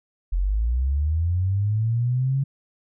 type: linear sweep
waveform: sine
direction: up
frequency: 41.89 to 138.8 Hz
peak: -19 dBFS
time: 0.32-2.44 s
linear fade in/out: 10 ms
effects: none

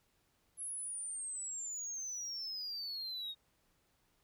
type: exponential sweep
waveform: sine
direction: down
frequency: 11000 to 3712 Hz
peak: -37 dBFS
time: 0.57-3.35 s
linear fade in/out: 50 ms
effects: tanh soft clip ceiling -38 dBFS + pink hiss -75 dBFS RMS until 4.23 s

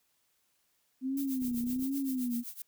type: tone with vibrato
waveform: sine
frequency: 256.3 Hz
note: C4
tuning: 36 cents flat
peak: -30 dBFS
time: 1.01-2.44 s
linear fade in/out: 50 ms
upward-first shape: triangle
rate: 1.3 Hz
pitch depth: 150 cents each way
type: noise with tremolo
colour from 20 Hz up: violet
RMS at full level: -40 dBFS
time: 1.17-2.62 s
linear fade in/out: 2 ms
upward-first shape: triangle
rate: 7.8 Hz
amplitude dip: 95%
type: click train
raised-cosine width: 3 ms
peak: -38 dBFS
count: 14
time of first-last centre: 1.42-1.825 s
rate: 32.1 Hz
effects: white hiss -74 dBFS RMS until 2.67 s

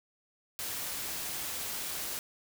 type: noise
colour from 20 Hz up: white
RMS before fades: -37 dBFS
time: 0.59-2.19 s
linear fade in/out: 0 ms
effects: none

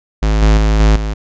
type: tone with level steps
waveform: square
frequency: 53.1 Hz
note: G#1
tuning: 39 cents sharp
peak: -11 / -7 / -10 / -7 / -17 dBFS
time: 0.22-1.14 s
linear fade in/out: 10 ms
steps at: 0.42 / 0.57 / 0.8 / 0.96 s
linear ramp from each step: 2 ms
effects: resampled to 16000 Hz

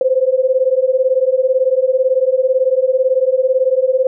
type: beating tone pair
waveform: sine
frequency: 510 / 528 Hz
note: C5 / C5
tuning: -44 / +16 cents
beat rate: 18 Hz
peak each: -14 dBFS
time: 0.01-4.07 s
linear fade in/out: 2 ms
effects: none

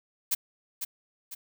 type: noise with echo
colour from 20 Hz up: blue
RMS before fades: -26 dBFS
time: 0.31-0.35 s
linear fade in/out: 10 ms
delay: 500 ms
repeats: 2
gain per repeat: -7 dB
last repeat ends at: 1.35 s
effects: none

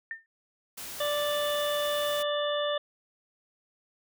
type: tone with exponential decay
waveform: sine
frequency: 1808 Hz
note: A6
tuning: 47 cents sharp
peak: -30 dBFS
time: 0.11-0.26 s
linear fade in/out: 1 ms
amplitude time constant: 31 ms
type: noise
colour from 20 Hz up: white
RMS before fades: -40 dBFS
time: 0.77-2.23 s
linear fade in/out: 10 ms
type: harmonic tone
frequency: 587.3 Hz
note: D5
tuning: in tune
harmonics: 1 / 2 / 3 / 5 / 6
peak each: -28 / -35 / -38 / -39 / -35 dBFS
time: 1-2.78 s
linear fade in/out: 5 ms
effects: none

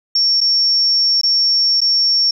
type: tone with dropouts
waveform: sine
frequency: 5480 Hz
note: F8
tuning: 34 cents flat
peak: -11 dBFS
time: 0.15-2.31 s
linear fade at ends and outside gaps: 5 ms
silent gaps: 0.406-0.412 / 1.214-1.233 / 1.806-1.815 s
effects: 8-bit

